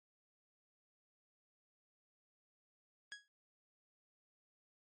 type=tone with exponential decay; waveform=sawtooth; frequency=1661.2 Hz; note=G#6; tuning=in tune; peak=-39 dBFS; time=3.12-3.28 s; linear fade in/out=0 ms; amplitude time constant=33 ms; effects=MP3 32 kbps